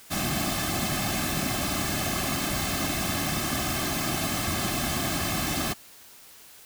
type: noise with comb filter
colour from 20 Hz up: pink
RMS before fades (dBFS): -28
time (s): 0.1-5.74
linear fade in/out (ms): 20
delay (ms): 2.1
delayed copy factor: -0.85
effects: white hiss -50 dBFS RMS until 6.65 s